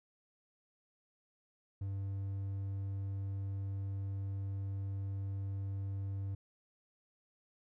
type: tone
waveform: triangle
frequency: 98 Hz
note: G2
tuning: in tune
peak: -34 dBFS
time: 1.81-6.35 s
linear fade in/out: 5 ms
effects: none